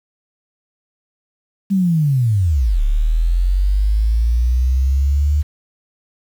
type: linear two-way sweep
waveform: sine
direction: down then up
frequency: 200.3 to 35.12 to 74.9 Hz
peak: -12 dBFS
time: 1.7-5.43 s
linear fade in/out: 20 ms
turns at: 2.81 s
effects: 7-bit